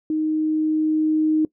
sine tone with level ramp, 311.1 Hz, D#4, in tune, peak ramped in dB -19 to -15 dBFS, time 0.1-1.45 s, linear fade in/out 2 ms, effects noise-tail reverb RT60 0.1 s tail -21 dB re dry

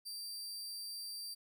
sawtooth tone with amplitude modulation, 4699 Hz, D8, in tune, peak -38 dBFS, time 0.05-1.35 s, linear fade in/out 20 ms, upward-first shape sine, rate 211 Hz, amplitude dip 35%, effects 13-bit

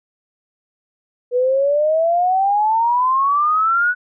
sine exponential sweep, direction up, 484.9 to 1489 Hz, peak -13 dBFS, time 1.31-3.95 s, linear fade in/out 50 ms, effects none

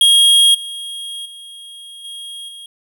square tone with level steps, 3266 Hz, G#7, 30 cents flat, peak -8 / -26 / -34 / -29 / -33 dBFS, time 0.01-2.66 s, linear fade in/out 2 ms, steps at 0.54 / 1.25 / 2.04 / 2.48 s, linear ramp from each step 10 ms, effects none

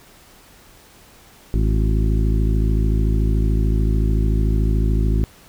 harmonic tone with a mistuned harmonic, 53.6 Hz, A1, 45 cents flat, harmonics 1 / 2 / 3 / 4 / 5 / 6 / 7, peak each -16 / -22 / -26 / -28 / -30 / -32 / -33 dBFS, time 1.54-5.24 s, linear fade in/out 0 ms, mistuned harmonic 6, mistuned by +73 cents, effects pink hiss -48 dBFS RMS until 5.48 s

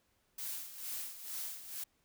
blue noise with tremolo, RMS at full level -40 dBFS, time 0.38-1.84 s, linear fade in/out 5 ms, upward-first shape sine, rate 2.2 Hz, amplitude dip 70%, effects pink hiss -75 dBFS RMS until 2.04 s

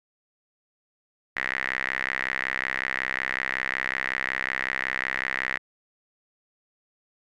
sawtooth tone with band-pass filter, 65.41 Hz, C2, in tune, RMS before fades -29 dBFS, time 1.36-5.58 s, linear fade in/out 10 ms, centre 1900 Hz, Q 6.9, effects none

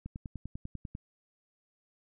click train, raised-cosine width 5 ms, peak -27 dBFS, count 10, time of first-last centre 0.06-0.951 s, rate 10.1 Hz, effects none

